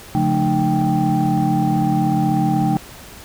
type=tone cluster; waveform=sine; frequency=139.4 / 175.4 / 216 / 303.2 / 784 Hz; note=C#3 / F3 / A3 / D#4 / G5; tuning=+10 / +8 / -32 / -45 / 0 cents; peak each=-20 dBFS; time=0.15-2.77 s; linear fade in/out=0 ms; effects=tanh soft clip ceiling -8 dBFS + pink hiss -39 dBFS RMS until 3.24 s